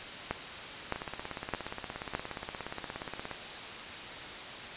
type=two click trains; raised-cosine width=0.5 ms; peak=-22 / -15 dBFS; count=41 / 4; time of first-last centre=0.96-3.313 / 0.31-2.15 s; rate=17 / 1.63 Hz; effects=white hiss -41 dBFS RMS until 4.76 s + resampled to 8000 Hz